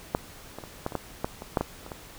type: clicks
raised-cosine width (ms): 1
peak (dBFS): -9 / -22 / -25 / -14 / -23 / -13 / -12 / -23 / -8 / -12 / -28 / -21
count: 12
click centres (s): 0.149 / 0.586 / 0.638 / 0.864 / 0.922 / 0.953 / 1.245 / 1.421 / 1.572 / 1.61 / 1.864 / 1.918
effects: pink hiss -47 dBFS RMS until 2.18 s